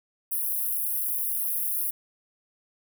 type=high-pass noise; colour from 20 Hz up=white; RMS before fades=-28 dBFS; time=0.31-1.91 s; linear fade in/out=10 ms; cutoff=10000 Hz; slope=96 dB/octave; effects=none